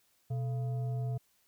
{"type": "tone with frequency modulation", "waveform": "sine", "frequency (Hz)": 125.5, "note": "B2", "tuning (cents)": 28, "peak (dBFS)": -31, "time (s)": [0.3, 1.18], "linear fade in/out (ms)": 10, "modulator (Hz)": 561, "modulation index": 0.31, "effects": ["white hiss -71 dBFS RMS until 1.47 s"]}